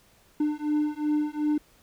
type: beating tone pair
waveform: triangle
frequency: 298.5 / 301.2 Hz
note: D4 / D4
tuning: +28 / +44 cents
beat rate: 2.7 Hz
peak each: -25 dBFS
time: 0.4-1.58 s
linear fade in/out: 5 ms
effects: pink hiss -60 dBFS RMS until 1.82 s